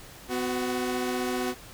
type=tone pair together; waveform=sawtooth; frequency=251.8 / 370 Hz; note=B3 / F#4; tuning=+34 / 0 cents; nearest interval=perfect fifth; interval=666 cents; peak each=-26 dBFS; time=0.28-1.55 s; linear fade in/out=50 ms; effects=pink hiss -47 dBFS RMS until 1.73 s